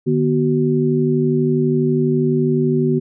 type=tone cluster; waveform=sine; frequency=151.1 / 243.2 / 375.7 Hz; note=D3 / B3 / F#4; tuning=+50 / -26 / +26 cents; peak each=-18 dBFS; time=0.06-3 s; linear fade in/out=20 ms; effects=none